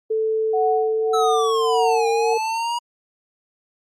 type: tone with pitch glide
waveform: sine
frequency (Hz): 440 to 456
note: A4 to A#4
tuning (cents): 0 to -38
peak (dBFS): -18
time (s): 0.1-2.38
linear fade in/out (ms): 10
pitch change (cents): +62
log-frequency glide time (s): 0.91-2.08
type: tone with tremolo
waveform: sine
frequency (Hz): 740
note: F#5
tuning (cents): 0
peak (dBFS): -18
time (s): 0.53-2.34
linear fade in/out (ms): 10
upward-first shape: sine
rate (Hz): 1.7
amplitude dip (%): 95
type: linear two-way sweep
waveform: square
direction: down then up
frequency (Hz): 1318.5 to 804 to 959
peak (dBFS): -22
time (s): 1.13-2.79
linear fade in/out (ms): 10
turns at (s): 2.08
effects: low-pass 8000 Hz 12 dB/octave + Opus 48 kbps